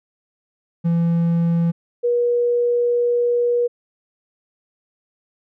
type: tone pair in turn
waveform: triangle / sine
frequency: 168.6 / 481 Hz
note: E3 / B4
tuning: +39 / -46 cents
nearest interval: octave + tritone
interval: 1815 cents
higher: second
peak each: -13 / -15 dBFS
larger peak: first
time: 0.84-1.72 / 2.03-3.68 s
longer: second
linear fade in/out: 20 ms
effects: none